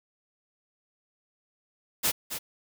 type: noise with echo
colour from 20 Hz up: white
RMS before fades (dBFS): -25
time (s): 2.03-2.12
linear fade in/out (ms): 20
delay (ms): 270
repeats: 1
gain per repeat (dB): -9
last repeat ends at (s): 2.39
effects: none